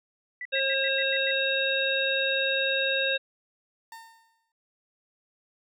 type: tone bursts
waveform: sine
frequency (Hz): 1975.5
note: B6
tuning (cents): 0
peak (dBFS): -33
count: 7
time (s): 0.41-1.311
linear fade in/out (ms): 2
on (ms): 43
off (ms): 100
type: harmonic tone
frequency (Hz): 538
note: C5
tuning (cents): +48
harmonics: 1 / 3 / 5 / 7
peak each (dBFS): -29 / -29 / -29 / -29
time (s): 0.52-3.18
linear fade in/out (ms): 20
type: tone with exponential decay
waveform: 30% pulse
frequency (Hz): 909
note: A#5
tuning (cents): -44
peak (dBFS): -37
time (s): 3.92-4.52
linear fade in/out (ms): 2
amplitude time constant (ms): 130
effects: none